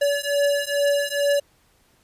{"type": "beating tone pair", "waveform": "square", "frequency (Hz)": [570, 572.3], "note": ["C#5", "D5"], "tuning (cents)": [48, -45], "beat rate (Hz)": 2.3, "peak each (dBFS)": -23, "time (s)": [0.01, 1.4], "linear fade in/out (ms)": 10, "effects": ["pink hiss -61 dBFS RMS until 2.03 s", "resampled to 32000 Hz"]}